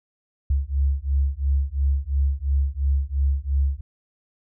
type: beating tone pair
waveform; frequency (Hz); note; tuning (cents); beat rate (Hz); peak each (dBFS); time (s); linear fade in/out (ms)
sine; 67.8 / 70.7; C#2 / C#2; -38 / +35; 2.9; -22; 0.5-3.81; 5
effects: none